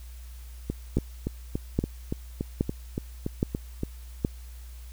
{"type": "two click trains", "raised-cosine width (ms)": 3, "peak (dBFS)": [-10, -15], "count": [5, 12], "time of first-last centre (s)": [[0.97, 4.249], [0.7, 3.834]], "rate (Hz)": [1.22, 3.51], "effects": ["added 60 Hz sine -40 dBFS peak until 4.92 s", "white hiss -55 dBFS RMS until 4.92 s"]}